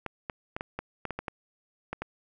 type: clicks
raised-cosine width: 0.5 ms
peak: -18 dBFS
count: 11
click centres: 0.063 / 0.298 / 0.565 / 0.609 / 0.79 / 1.053 / 1.107 / 1.19 / 1.282 / 1.93 / 2.02 s
effects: none